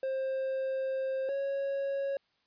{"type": "tone pair in turn", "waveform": "triangle", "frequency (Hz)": [530, 551.8], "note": ["C5", "C#5"], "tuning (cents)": [22, -8], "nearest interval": "minor second", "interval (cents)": 70, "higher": "second", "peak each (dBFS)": -28, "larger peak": "neither", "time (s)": [[0.03, 1.29], [1.29, 2.17]], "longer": "first", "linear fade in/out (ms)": 2, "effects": ["white hiss -73 dBFS RMS until 2.46 s", "resampled to 11025 Hz"]}